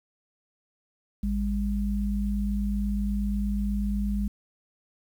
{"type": "tone pair together", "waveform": "sine", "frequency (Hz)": [54.11, 202.4], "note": ["A1", "G#3"], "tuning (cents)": [-28, -44], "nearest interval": "octave + major seventh", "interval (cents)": 2284, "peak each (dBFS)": -27, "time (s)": [1.23, 4.28], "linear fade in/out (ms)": 5, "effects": ["9-bit"]}